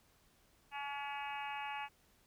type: harmonic tone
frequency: 283.4 Hz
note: C#4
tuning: 38 cents sharp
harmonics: 3 / 4 / 5 / 6 / 7 / 8 / 9 / 10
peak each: -42 / -50 / -53 / -50 / -55 / -51 / -48 / -52 dBFS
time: 0.71-1.89 s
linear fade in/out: 50 ms
effects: pink hiss -70 dBFS RMS until 2.26 s